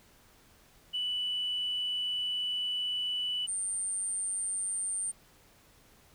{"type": "tone pair in turn", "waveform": "sine", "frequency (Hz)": [2971, 8903], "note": ["F#7", "C#9"], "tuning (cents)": [6, 6], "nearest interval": "octave + perfect fifth", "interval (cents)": 1900, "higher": "second", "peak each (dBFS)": [-29, -30], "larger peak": "first", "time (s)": [[0.93, 3.47], [3.47, 5.12]], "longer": "first", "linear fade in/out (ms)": 20, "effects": ["tanh soft clip ceiling -25 dBFS", "pink hiss -61 dBFS RMS until 6.14 s"]}